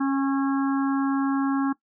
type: harmonic tone with a mistuned harmonic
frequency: 273.6 Hz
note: C#4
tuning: 23 cents flat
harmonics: 1 / 3 / 4 / 5 / 6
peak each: -21 / -33 / -33 / -36 / -38 dBFS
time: 0-1.73 s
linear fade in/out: 10 ms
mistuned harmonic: 5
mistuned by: -17 cents
effects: noise-tail reverb RT60 0.1 s tail -18 dB re dry